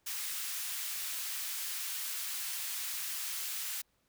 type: high-pass noise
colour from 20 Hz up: white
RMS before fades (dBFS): -38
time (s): 0.06-3.82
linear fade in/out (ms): 10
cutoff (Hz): 1500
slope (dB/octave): 12
effects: pink hiss -75 dBFS RMS until 4.08 s